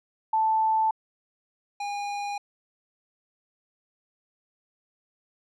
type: tone pair in turn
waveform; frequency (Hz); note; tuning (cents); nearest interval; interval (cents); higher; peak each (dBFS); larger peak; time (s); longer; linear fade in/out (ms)
sine / square; 880 / 814.2; A5 / G#5; 0 / -35; minor second; 135; first; -20 / -30; first; 0.33-0.91 / 1.8-2.38; neither; 5
effects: low-pass 6000 Hz 12 dB/octave